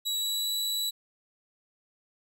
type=tone with pitch glide; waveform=sawtooth; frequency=3898 to 3932 Hz; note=B7 to B7; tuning=-23 to -8 cents; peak=-25 dBFS; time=0.05-0.91 s; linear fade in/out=20 ms; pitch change=+15 cents; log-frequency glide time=0.17-0.48 s; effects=none